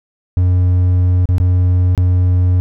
triangle tone with dropouts, 90.3 Hz, F#2, 42 cents flat, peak -7 dBFS, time 0.37-2.6 s, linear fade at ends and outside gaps 0 ms, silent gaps 1.256-1.289 / 1.382-1.4 / 1.95-1.977 s, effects none

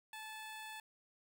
15% pulse tone, 870 Hz, A5, 20 cents flat, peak -40 dBFS, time 0.13-0.8 s, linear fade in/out 2 ms, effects none

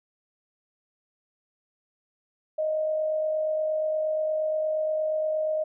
sine tone with amplitude modulation, 622.3 Hz, D#5, in tune, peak -22 dBFS, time 2.58-5.64 s, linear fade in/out 10 ms, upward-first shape sine, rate 48.5 Hz, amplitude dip 35%, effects none

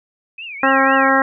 sine tone with vibrato, 2489 Hz, D#7, in tune, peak -28 dBFS, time 0.38-1.09 s, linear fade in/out 5 ms, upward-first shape triangle, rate 4 Hz, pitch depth 250 cents each way
harmonic tone, 268.7 Hz, C4, 46 cents sharp, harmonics 1 / 2 / 3 / 4 / 5 / 6 / 7, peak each -19 / -19 / -19 / -19 / -19 / -19 / -19 dBFS, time 0.63-1.22 s, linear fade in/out 2 ms
effects none

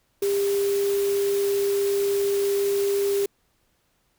sine tone in noise, 400 Hz, G4, 35 cents sharp, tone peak -20 dBFS, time 0.22-3.26 s, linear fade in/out 5 ms, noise white, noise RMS -35 dBFS, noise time 0.22-3.26 s, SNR +12 dB, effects pink hiss -68 dBFS RMS until 4.18 s

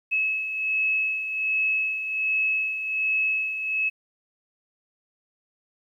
sine beating tone pair, 2583 / 2584.3 Hz, E7 / E7, -36 / -35 cents, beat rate 1.3 Hz, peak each -31 / -23 dBFS, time 0.11-3.9 s, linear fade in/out 20 ms, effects 10-bit

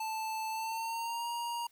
square tone with pitch glide, 880 to 943.2 Hz, A5 to A#5, 0 to +20 cents, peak -35 dBFS, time 0-1.67 s, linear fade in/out 5 ms, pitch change +120 cents, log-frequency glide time 0.5-1.28 s, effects white hiss -68 dBFS RMS until 1.71 s

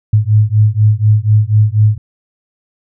sine beating tone pair, 104.8 / 108.9 Hz, G#2 / A2, +16 / -17 cents, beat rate 4.1 Hz, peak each -10 dBFS, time 0.13-1.98 s, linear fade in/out 5 ms, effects none

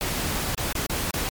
pink noise with dropouts, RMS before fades -27 dBFS, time 0.01-1.29 s, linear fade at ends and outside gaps 0 ms, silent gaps 0.547-0.578 / 0.726-0.753 / 0.864-0.897 / 1.109-1.139 s, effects MP3 96 kbps

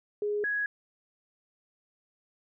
sine tone pair in turn, 415.3 / 1667 Hz, G#4 / G#6, 0 / +6 cents, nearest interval 2 octaves, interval 2406 cents, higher second, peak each -27 / -27 dBFS, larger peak neither, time 0.22-0.44 / 0.44-0.66 s, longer neither, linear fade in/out 2 ms, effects none

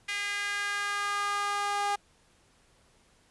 sawtooth tone with high-pass filter sweep, 406.8 Hz, G#4, 36 cents flat, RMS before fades -31 dBFS, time 0.08-1.96 s, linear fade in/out 10 ms, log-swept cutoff 2100 to 860 Hz, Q 3, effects pink hiss -64 dBFS RMS until 3.3 s + resampled to 24000 Hz

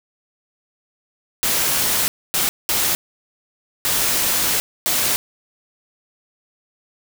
white noise bursts at uneven times, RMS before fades -19 dBFS, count 5, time 1.43-2.08 / 2.34-2.49 / 2.69-2.95 / 3.85-4.6 / 4.86-5.16 s, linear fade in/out 0 ms, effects none

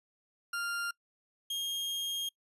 40% pulse tone pair in turn, 1396.9 / 3237 Hz, F6 / G#7, 0 / -45 cents, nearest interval octave + minor third, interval 1455 cents, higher second, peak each -32 / -32 dBFS, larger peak neither, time 0.53-0.91 / 1.5-2.29 s, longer second, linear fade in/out 5 ms, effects noise-tail reverb RT60 0.1 s tail -25 dB re dry + resampled to 32000 Hz

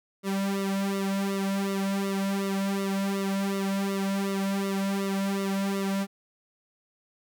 sawtooth tone with flanger, 196 Hz, G3, in tune, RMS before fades -28 dBFS, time 0.23-6.07 s, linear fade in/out 50 ms, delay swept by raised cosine 1.2 to 2.5 ms, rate 2.7 Hz, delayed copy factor -1, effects none

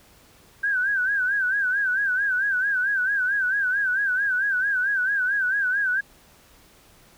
sine tone with vibrato, 1563 Hz, G6, 6 cents flat, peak -20 dBFS, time 0.63-6.01 s, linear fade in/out 10 ms, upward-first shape sine, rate 4.5 Hz, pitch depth 110 cents each way, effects pink hiss -54 dBFS RMS until 7.17 s

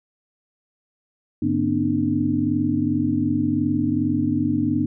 sine tone cluster, 100.6 / 146.1 / 238.5 / 261.2 / 300.4 Hz, G2 / D3 / A#3 / C4 / D4, +45 / -9 / +40 / -3 / +39 cents, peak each -28 / -29 / -24 / -25 / -22 dBFS, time 1.42-4.86 s, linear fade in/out 5 ms, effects none

